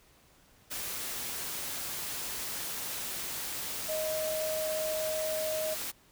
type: tone in noise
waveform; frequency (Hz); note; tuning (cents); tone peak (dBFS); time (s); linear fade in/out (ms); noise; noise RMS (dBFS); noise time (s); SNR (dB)
sine; 626; D#5; +10; -31; 3.88-5.75; 20; white; -37; 0.7-5.92; +3
effects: pink hiss -62 dBFS RMS until 6.11 s